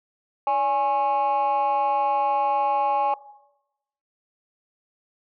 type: tone with amplitude modulation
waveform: sine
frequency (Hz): 830.6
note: G#5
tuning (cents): 0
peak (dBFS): -13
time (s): 0.47-3.14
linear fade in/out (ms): 2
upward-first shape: sine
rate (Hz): 256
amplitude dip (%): 90
effects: noise-tail reverb RT60 0.9 s tail -19 dB re dry + tanh soft clip ceiling -15 dBFS